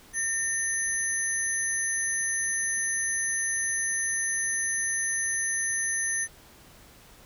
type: tone cluster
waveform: sine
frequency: 1820 / 6130 / 10450 Hz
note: A#6 / G8 / E9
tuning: -42 / -40 / -16 cents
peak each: -30 dBFS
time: 0.13-6.28 s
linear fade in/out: 50 ms
effects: pink hiss -53 dBFS RMS until 7.25 s